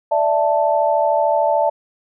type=chord; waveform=sine; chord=D suspended second; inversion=none; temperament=just; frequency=587.3 / 660.7 / 881 Hz; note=D5 / E5 / A5; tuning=0 / +4 / +2 cents; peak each=-18 dBFS; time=0.11-1.7 s; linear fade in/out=10 ms; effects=none